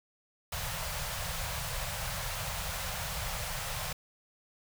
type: band-stop noise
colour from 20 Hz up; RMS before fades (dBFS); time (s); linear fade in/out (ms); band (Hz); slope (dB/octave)
pink; -36; 0.52-3.93; 5; 170 to 520; 48
effects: none